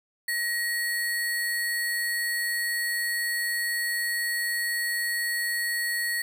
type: tone with sample-and-hold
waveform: sine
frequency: 1898 Hz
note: A#6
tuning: 31 cents sharp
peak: -25 dBFS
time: 0.28-6.22 s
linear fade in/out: 5 ms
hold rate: 6300 Hz
effects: none